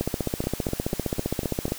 two click trains, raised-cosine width 2 ms, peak -17 / -11 dBFS, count 6 / 27, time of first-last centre 0.44-1.681 / 0.01-1.721 s, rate 4.03 / 15.2 Hz, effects white hiss -39 dBFS RMS until 1.78 s

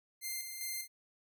5% pulse tone with tremolo, 2097 Hz, C7, 3 cents sharp, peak -27 dBFS, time 0.21-0.88 s, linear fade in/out 50 ms, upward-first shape square, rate 2.5 Hz, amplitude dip 45%, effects none

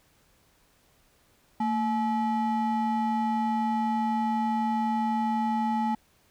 triangle ring-modulated tone, 540 Hz, C#5, 45 cents flat, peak -19 dBFS, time 1.6-5.95 s, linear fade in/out 5 ms, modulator 314 Hz, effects pink hiss -64 dBFS RMS until 6.3 s

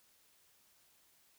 silence, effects white hiss -69 dBFS RMS until 1.38 s

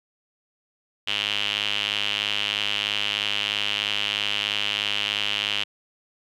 sawtooth tone with band-pass filter, 103.1 Hz, G#2, 12 cents flat, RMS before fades -26 dBFS, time 1.07-5.64 s, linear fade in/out 10 ms, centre 3000 Hz, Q 6.3, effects none

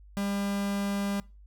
45% pulse tone, 200 Hz, G3, 35 cents sharp, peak -28 dBFS, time 0.17-1.2 s, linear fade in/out 0 ms, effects noise-tail reverb RT60 0.3 s tail -22 dB re dry + added 50 Hz sine -49 dBFS peak until 1.46 s

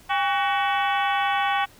harmonic tone with a mistuned harmonic, 375.8 Hz, F#4, 27 cents sharp, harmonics 2 / 3 / 4 / 5 / 6 / 7 / 8 / 9, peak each -23 / -27 / -29 / -31 / -33 / -34 / -35 / -36 dBFS, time 0.09-1.66 s, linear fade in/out 20 ms, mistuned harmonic 2, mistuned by +110 cents, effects pink hiss -52 dBFS RMS until 1.79 s

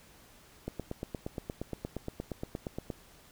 click train, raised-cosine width 2 ms, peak -22 dBFS, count 20, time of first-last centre 0.68-2.902 s, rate 8.55 Hz, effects pink hiss -58 dBFS RMS until 3.31 s

